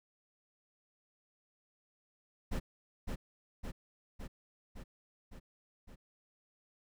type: noise with echo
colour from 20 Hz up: brown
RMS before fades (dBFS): -33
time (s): 2.51-2.6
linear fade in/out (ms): 20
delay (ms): 560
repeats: 6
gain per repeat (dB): -3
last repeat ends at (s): 5.96
effects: none